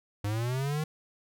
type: linear sweep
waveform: square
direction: up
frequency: 100 to 157.3 Hz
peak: -29 dBFS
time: 0.24-0.84 s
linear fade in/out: 5 ms
effects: none